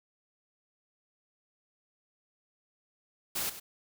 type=noise with echo; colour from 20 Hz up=white; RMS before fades=-33 dBFS; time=3.35-3.5 s; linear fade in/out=10 ms; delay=100 ms; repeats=1; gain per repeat=-12 dB; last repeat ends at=3.6 s; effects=none